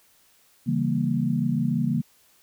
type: chord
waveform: sine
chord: C# diminished seventh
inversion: none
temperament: equal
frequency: 138.59 / 164.81 / 196 / 233.1 Hz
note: C#3 / E3 / G3 / Bb3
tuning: 0 / 0 / 0 / 0 cents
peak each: -27 / -27 / -29 / -25 dBFS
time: 0.66-2.02 s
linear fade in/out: 20 ms
effects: white hiss -60 dBFS RMS until 2.42 s